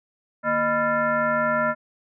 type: tone with frequency modulation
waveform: sine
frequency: 995 Hz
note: B5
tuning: 13 cents sharp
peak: -19 dBFS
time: 0.43-1.75 s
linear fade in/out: 50 ms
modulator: 381 Hz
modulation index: 1.8
effects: none